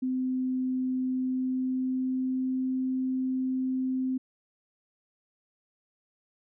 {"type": "tone with pitch glide", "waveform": "sine", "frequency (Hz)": [257.1, 259.2], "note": ["C4", "C4"], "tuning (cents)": [-30, -16], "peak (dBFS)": -26, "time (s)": [0.02, 4.18], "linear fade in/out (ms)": 10, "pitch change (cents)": 14, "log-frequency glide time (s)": [1.11, 2.74], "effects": []}